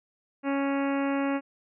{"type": "harmonic tone", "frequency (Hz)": 277.2, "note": "C#4", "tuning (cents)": 0, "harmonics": [1, 2, 3, 4, 5, 6, 7, 8, 9, 10], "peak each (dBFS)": [-26, -32, -36, -38, -40, -42, -43, -44, -45, -46], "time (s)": [0.43, 1.41], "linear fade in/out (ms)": 50, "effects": []}